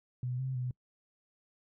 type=tone with pitch steps; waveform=sine; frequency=125 / 131.4 / 125.5 Hz; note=B2 / C3 / B2; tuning=+21 / +8 / +28 cents; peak=-32 dBFS; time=0.23-0.71 s; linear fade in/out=2 ms; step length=160 ms; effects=noise-tail reverb RT60 0.1 s tail -25 dB re dry